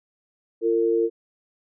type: tone pair together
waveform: sine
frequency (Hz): 342.9 / 454.9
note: F4 / A#4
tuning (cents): -32 / -42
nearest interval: perfect fourth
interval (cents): 490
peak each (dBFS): -22 / -20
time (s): 0.61-1.1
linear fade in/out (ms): 50
effects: none